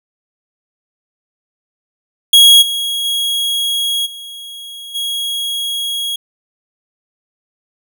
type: tone with level steps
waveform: 45% pulse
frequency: 3310 Hz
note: G#7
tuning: 6 cents flat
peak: -3 / -16 / -14 / -28 / -17 dBFS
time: 2.33-6.16 s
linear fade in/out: 5 ms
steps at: 2.61 / 3.04 / 4.05 / 4.94 s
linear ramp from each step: 20 ms
effects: none